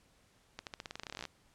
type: accelerating click train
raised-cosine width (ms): 0.2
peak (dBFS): -24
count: 19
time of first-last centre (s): 0.59-1.253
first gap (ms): 78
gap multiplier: 0.9
effects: pink hiss -68 dBFS RMS until 1.54 s + low-pass 10000 Hz 12 dB/octave